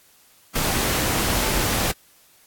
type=tone in noise; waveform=sine; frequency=880 Hz; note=A5; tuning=in tune; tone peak=-32 dBFS; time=1.41-1.63 s; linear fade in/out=10 ms; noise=pink; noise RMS=-22 dBFS; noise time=0.55-1.92 s; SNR=-13 dB; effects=white hiss -55 dBFS RMS until 2.46 s + AAC 64 kbps